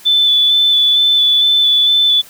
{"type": "tone with vibrato", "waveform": "sine", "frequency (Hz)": 3492, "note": "A7", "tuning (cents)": -14, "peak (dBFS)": -8, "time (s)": [0.05, 2.22], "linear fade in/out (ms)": 20, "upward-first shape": "square", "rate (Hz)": 2.2, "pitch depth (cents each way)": 14, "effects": ["white hiss -40 dBFS RMS until 2.29 s"]}